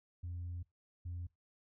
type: tone bursts at uneven times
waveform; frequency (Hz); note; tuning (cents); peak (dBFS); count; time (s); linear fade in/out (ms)
sine; 87.31; F2; 0; -38; 2; 0.23-0.63 / 1.05-1.27; 10
effects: noise-tail reverb RT60 0.2 s tail -23 dB re dry + tanh soft clip ceiling -37 dBFS